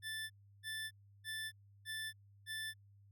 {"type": "tone bursts", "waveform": "25% pulse", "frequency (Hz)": 1760, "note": "A6", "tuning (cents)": 0, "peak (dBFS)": -37, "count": 5, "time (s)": [0.02, 2.74], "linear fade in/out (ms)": 50, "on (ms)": 280, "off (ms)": 330, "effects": ["added 100 Hz sine -61 dBFS peak until 3.11 s"]}